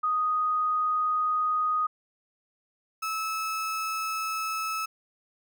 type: tone pair in turn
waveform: sine / 35% pulse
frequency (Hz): 1244.5 / 1301.6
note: D#6 / E6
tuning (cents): 0 / -22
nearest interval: minor second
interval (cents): 78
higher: second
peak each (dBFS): -23 / -27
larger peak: first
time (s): 0.03-1.87 / 3.02-4.86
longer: neither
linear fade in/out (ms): 10
effects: none